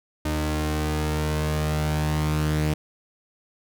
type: tone pair together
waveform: sawtooth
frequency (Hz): 76.44 / 152.7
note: D#2 / D#3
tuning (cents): -30 / -32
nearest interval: octave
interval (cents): 1198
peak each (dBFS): -21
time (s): 0.25-2.74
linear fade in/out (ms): 5
effects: none